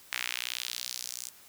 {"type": "tone with high-pass filter sweep", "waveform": "sawtooth", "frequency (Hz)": 61.3, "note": "B1", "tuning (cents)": -12, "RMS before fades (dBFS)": -37, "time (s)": [0.12, 1.29], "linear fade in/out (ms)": 5, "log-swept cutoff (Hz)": [2000, 6900], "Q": 1.7, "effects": ["white hiss -55 dBFS RMS until 1.48 s"]}